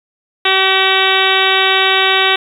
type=harmonic tone with a mistuned harmonic; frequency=382.1 Hz; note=G4; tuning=44 cents flat; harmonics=1 / 2 / 3 / 4 / 5 / 6 / 7 / 8 / 9 / 10; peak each=-19 / -19 / -19 / -19 / -19 / -19 / -19 / -19 / -19 / -19 dBFS; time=0.45-2.36 s; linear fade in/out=5 ms; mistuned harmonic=10; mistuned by=-24 cents; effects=7-bit